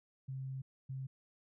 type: tone bursts at uneven times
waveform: sine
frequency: 132.9 Hz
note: C3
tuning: 27 cents sharp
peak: -39 dBFS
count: 2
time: 0.28-0.62 / 0.89-1.07 s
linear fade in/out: 10 ms
effects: none